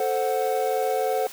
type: chord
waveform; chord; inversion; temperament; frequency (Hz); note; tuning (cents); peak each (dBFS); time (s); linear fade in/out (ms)
triangle; F# diminished; first; equal; 440 / 523.3 / 740; A4 / C5 / F#5; 0 / 0 / 0; -24; 0-1.27; 2
effects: white hiss -41 dBFS RMS until 1.32 s + high-pass 200 Hz 12 dB/octave